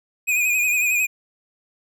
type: tone with vibrato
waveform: square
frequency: 2475 Hz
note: D#7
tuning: 10 cents flat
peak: -18 dBFS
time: 0.27-1.07 s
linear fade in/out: 20 ms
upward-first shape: sine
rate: 11 Hz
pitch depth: 50 cents each way
effects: none